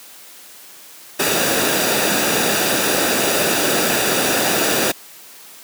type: noise with comb filter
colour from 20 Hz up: pink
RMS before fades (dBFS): -17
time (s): 1.19-4.92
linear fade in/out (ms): 10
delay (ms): 0.94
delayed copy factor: -0.5
effects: white hiss -41 dBFS RMS until 5.63 s + high-pass 200 Hz 12 dB/octave